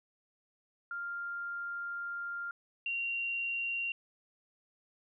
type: tone pair in turn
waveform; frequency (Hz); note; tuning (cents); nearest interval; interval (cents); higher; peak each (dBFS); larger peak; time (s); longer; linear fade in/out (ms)
sine; 1396.9 / 2759; F6 / F7; 0 / -22; octave; 1178; second; -36 / -32; second; 0.91-2.51 / 2.86-3.92; first; 2
effects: none